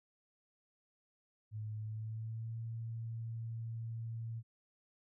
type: tone with pitch glide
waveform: sine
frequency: 107.7 to 114.1 Hz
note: A2 to A#2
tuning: -37 to -37 cents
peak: -39 dBFS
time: 1.51-4.43 s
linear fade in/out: 50 ms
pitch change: +100 cents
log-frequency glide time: 1.77-2.57 s
effects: none